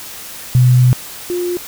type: tone pair in turn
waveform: sine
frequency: 125.4 / 354 Hz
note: B2 / F4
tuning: +27 / +23 cents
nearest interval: octave + tritone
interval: 1796 cents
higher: second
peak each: -6 / -16 dBFS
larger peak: first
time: 0.55-0.93 / 1.3-1.57 s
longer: first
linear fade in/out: 0 ms
effects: white hiss -31 dBFS RMS until 1.67 s